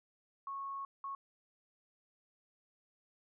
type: tone bursts at uneven times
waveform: sine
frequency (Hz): 1100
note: C#6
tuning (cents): -14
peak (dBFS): -39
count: 2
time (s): 0.47-0.85 / 1.04-1.15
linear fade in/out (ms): 2
effects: none